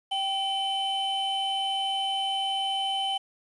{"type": "tone pair together", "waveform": "triangle", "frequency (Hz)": [780, 3047], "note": ["G5", "G7"], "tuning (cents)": [-9, -50], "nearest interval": "2 octaves", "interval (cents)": 2359, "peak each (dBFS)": -27, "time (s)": [0.11, 3.18], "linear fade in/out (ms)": 10, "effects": ["resampled to 22050 Hz", "9-bit"]}